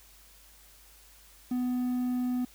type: tone with quantisation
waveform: triangle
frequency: 249 Hz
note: B3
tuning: 14 cents sharp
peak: -25 dBFS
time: 1.51-2.45 s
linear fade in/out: 5 ms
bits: 9
effects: added 50 Hz sine -59 dBFS peak until 2.54 s + white hiss -57 dBFS RMS until 2.54 s